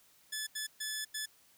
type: tone bursts at uneven times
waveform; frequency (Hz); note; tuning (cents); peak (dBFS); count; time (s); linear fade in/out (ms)
10% pulse; 1728; A6; -32; -27; 4; 0.32-0.47 / 0.55-0.67 / 0.8-1.05 / 1.14-1.26; 10
effects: white hiss -65 dBFS RMS until 1.57 s